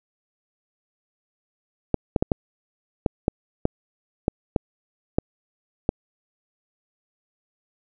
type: clicks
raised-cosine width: 2 ms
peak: -5 dBFS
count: 11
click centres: 1.943 / 2.162 / 2.225 / 2.318 / 3.062 / 3.281 / 3.654 / 4.281 / 4.562 / 5.185 / 5.891 s
effects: none